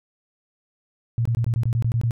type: tone bursts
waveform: sine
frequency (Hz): 116.54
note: A#2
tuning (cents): 0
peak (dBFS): -18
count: 10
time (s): 1.18-2.109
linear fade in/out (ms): 0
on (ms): 74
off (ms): 21
effects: none